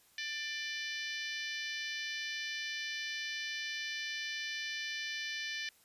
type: harmonic tone with a mistuned harmonic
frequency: 591 Hz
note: D5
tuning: 11 cents sharp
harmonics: 3 / 4 / 5 / 6 / 7 / 8 / 9 / 10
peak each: -41 / -43 / -45 / -47 / -48 / -49 / -50 / -51 dBFS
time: 0.18-5.69 s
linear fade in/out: 2 ms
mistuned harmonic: 5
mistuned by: +16 cents
effects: white hiss -66 dBFS RMS until 5.84 s + resampled to 32000 Hz